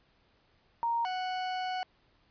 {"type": "tone pair in turn", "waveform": ["sine", "40% pulse"], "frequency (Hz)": [932.3, 740], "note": ["A#5", "F#5"], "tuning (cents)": [0, 0], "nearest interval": "major third", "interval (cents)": 400, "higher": "first", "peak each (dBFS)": [-27, -31], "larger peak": "first", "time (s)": [[0.83, 1.05], [1.05, 1.83]], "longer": "second", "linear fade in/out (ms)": 0, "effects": ["pink hiss -68 dBFS RMS until 2.3 s", "resampled to 11025 Hz"]}